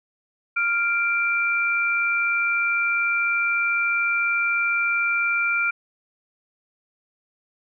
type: tone pair together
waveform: sine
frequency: 1396.9 / 2357 Hz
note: F6 / D7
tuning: 0 / +6 cents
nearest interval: major sixth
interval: 906 cents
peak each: -22 dBFS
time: 0.56-5.71 s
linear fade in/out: 10 ms
effects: none